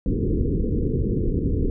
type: low-pass noise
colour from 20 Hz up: pink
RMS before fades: -22 dBFS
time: 0.06-1.7 s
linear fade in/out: 2 ms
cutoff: 480 Hz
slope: 96 dB/octave
effects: none